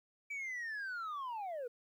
sine linear sweep, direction down, 2316 to 460.9 Hz, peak -36 dBFS, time 0.3-1.68 s, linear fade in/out 10 ms, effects tanh soft clip ceiling -38 dBFS + 12-bit

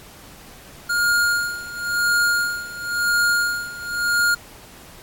square tone with tremolo, 1418 Hz, F6, 26 cents sharp, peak -16 dBFS, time 0.89-4.35 s, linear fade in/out 10 ms, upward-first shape sine, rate 0.96 Hz, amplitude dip 85%, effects pink hiss -44 dBFS RMS until 5.02 s + AAC 64 kbps

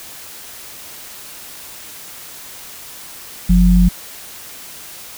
sine tone pair together, 46.68 / 178.3 Hz, F#1 / F3, +16 / +36 cents, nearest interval octave + major seventh, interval 2320 cents, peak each -10 dBFS, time 3.49-3.89 s, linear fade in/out 10 ms, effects white hiss -35 dBFS RMS until 5.17 s

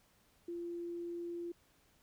sine tone, 344.1 Hz, F4, 26 cents flat, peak -39 dBFS, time 0.48-1.52 s, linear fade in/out 5 ms, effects pink hiss -70 dBFS RMS until 2.02 s

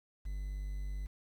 triangle tone with quantisation, 49.17 Hz, G1, 6 cents sharp, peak -34 dBFS, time 0.25-1.07 s, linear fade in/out 10 ms, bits 10, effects none

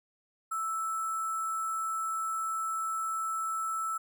sine tone with sample-and-hold, 1318.5 Hz, E6, in tune, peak -30 dBFS, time 0.51-3.98 s, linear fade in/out 10 ms, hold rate 8820 Hz, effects none

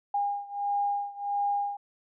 sine beating tone pair, 810 / 811.5 Hz, G#5 / G#5, -43 / -40 cents, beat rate 1.5 Hz, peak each -29 / -31 dBFS, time 0.14-1.77 s, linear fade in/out 5 ms, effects none

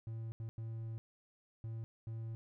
triangle tone bursts at uneven times, 112.9 Hz, A2, 45 cents sharp, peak -38 dBFS, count 5, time 0.07-0.32 / 0.4-0.49 / 0.58-0.98 / 1.64-1.84 / 2.07-2.35 s, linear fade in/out 0 ms, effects none

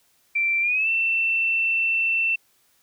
sine tone with pitch glide, 2349 to 2683 Hz, D7 to E7, 0 to +30 cents, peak -19 dBFS, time 0.35-2.36 s, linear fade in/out 10 ms, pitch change +230 cents, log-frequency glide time 0.61-0.89 s, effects white hiss -63 dBFS RMS until 2.82 s

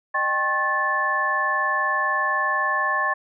sine tone cluster, 610 / 787 / 1080 / 1748 Hz, D#5 / G5 / C#6 / A6, -34 / +7 / -45 / -12 cents, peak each -31 / -30 / -23 / -23 dBFS, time 0.14-3.14 s, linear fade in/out 10 ms, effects none

